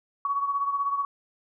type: beating tone pair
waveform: sine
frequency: 1121 / 1137 Hz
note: C#6 / C#6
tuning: +19 / +44 cents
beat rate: 16 Hz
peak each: -25 / -32 dBFS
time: 0.25-1.05 s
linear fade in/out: 2 ms
effects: none